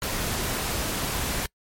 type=noise; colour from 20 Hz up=pink; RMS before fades=-28 dBFS; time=0.02-1.46 s; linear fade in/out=2 ms; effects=noise-tail reverb RT60 0.1 s tail -25 dB re dry + MP3 64 kbps